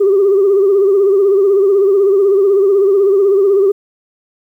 sine tone with vibrato, 394.5 Hz, G4, 11 cents sharp, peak -6 dBFS, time 0-3.72 s, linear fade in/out 10 ms, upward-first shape sine, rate 16 Hz, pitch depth 72 cents each way, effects tanh soft clip ceiling -4 dBFS + 8-bit

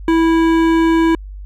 sine tone with hard clipping, 328.1 Hz, E4, 8 cents flat, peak -12 dBFS, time 0.08-1.15 s, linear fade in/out 2 ms, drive 14 dB, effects added 49 Hz sine -28 dBFS peak until 1.45 s

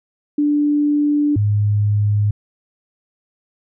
sine tone pair in turn, 293.7 / 103.84 Hz, D4 / G#2, 0 / 0 cents, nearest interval octave + tritone, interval 1800 cents, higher first, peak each -13 dBFS, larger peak neither, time 0.38-1.36 / 1.36-2.31 s, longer first, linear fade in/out 5 ms, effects none

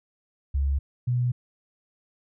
sine tone pair in turn, 69.3 / 123.16 Hz, C#2 / B2, 0 / -4 cents, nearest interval minor seventh, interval 996 cents, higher second, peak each -21 dBFS, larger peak neither, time 0.54-0.79 / 1.07-1.32 s, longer neither, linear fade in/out 10 ms, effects none

